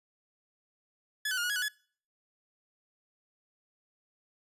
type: tone with pitch steps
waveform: sawtooth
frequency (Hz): 1709 / 1510 / 1419 / 1455 / 1665 / 1481 / 1700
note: G#6 / F#6 / F6 / F#6 / G#6 / F#6 / G#6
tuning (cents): +49 / +35 / +27 / -29 / +4 / +1 / +40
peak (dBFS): -26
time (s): 1.25-1.684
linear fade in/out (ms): 5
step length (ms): 62
effects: noise-tail reverb RT60 0.5 s tail -25 dB re dry + resampled to 32000 Hz